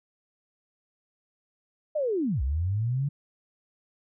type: linear two-way sweep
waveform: sine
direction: down then up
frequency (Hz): 630 to 60.4 to 145.8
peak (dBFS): -24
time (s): 1.95-3.09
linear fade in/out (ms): 10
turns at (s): 2.42
effects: none